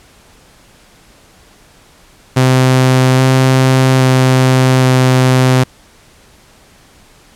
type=tone with pitch steps; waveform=sawtooth; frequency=129.3 / 130.9 / 129.7 / 128.8 Hz; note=C3 / C3 / C3 / C3; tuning=-20 / +1 / -15 / -27 cents; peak=-3 dBFS; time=2.36-5.64 s; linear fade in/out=10 ms; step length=820 ms; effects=pink hiss -45 dBFS RMS until 7.35 s + low-pass 11000 Hz 12 dB/octave